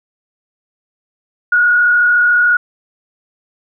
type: tone with frequency modulation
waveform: sine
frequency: 1446 Hz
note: F#6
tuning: 40 cents flat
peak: -8 dBFS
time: 1.52-2.57 s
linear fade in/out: 5 ms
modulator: 33.8 Hz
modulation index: 0.82
effects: none